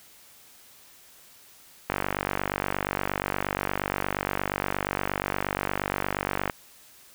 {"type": "click train", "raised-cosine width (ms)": 0.5, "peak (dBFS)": -10, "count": 224, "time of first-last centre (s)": [1.9, 6.498], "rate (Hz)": 48.5, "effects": ["white hiss -53 dBFS RMS until 7.14 s"]}